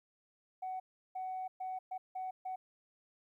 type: tone bursts at uneven times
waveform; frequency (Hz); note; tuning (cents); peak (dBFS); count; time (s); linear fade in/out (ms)
sine; 748; F#5; +19; -36; 6; 0.62-0.8 / 1.15-1.48 / 1.6-1.79 / 1.91-1.98 / 2.15-2.31 / 2.45-2.56; 10
effects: tanh soft clip ceiling -34 dBFS + 13-bit